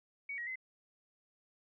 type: tone with pitch steps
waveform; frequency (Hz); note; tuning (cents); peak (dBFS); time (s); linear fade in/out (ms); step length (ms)
sine; 2249 / 1900 / 2048; C#7 / A#6 / C7; +24 / +33 / -38; -38; 0.29-0.557; 5; 89
effects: none